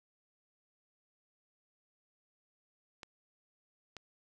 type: clicks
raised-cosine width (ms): 0.2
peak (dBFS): -28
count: 2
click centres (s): 3.032 / 3.967
effects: none